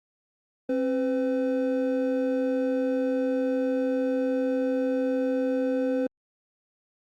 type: tone pair together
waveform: triangle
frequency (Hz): 265.9 / 507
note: C4 / B4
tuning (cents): +28 / +45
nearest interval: major seventh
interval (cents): 1117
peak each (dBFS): -24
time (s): 0.69-6.07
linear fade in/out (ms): 5
effects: Opus 48 kbps